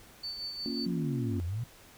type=tone with tremolo; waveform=sine; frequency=4500 Hz; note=C#8; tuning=25 cents sharp; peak=-34 dBFS; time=0.23-0.86 s; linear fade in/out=10 ms; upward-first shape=sine; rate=5.6 Hz; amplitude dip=45%
type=chord; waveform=sine; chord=Bb minor; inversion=none; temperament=equal; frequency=233.1 / 277.2 / 349.2 Hz; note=Bb3 / Db4 / F4; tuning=0 / 0 / 0 cents; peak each=-35 / -36 / -40 dBFS; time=0.66-1.4 s; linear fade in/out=0 ms
type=linear two-way sweep; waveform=sine; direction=down then up; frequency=184.8 to 82.41 to 125.5 Hz; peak=-31 dBFS; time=0.86-1.64 s; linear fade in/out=5 ms; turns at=1.45 s
effects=pink hiss -55 dBFS RMS until 1.97 s